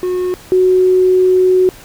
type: tone pair in turn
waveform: triangle / sine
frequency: 363.6 / 369.7 Hz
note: F#4 / F#4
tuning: -30 / -1 cents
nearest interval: unison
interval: 29 cents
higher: second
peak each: -12 / -7 dBFS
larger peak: second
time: 0.03-0.34 / 0.52-1.69 s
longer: second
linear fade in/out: 0 ms
effects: pink hiss -38 dBFS RMS until 1.84 s